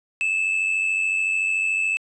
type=tone with amplitude modulation; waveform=triangle; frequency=2617 Hz; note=E7; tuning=13 cents flat; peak=-16 dBFS; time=0.21-1.97 s; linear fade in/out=0 ms; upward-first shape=sine; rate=93.7 Hz; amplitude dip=50%; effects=resampled to 24000 Hz